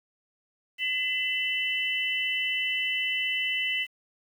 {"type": "tone cluster", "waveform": "sine", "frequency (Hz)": [2020, 2661, 2996], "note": ["B6", "E7", "F#7"], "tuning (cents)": [39, 16, 21], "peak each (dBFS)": -30, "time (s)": [0.78, 3.87], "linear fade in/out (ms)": 50, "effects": ["9-bit"]}